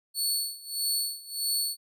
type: tone with tremolo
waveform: 20% pulse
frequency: 4429 Hz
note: C#8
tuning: 2 cents flat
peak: -19 dBFS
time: 0.14-1.77 s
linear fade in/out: 50 ms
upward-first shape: sine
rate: 1.6 Hz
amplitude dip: 90%
effects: none